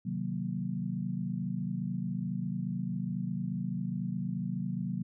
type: chord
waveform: sine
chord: C half-diminished seventh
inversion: none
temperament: equal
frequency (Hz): 130.81 / 155.56 / 185 / 233.1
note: C3 / Eb3 / Gb3 / Bb3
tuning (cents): 0 / 0 / 0 / 0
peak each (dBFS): -38 / -39 / -34 / -39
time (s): 0.05-5.03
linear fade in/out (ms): 10
effects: none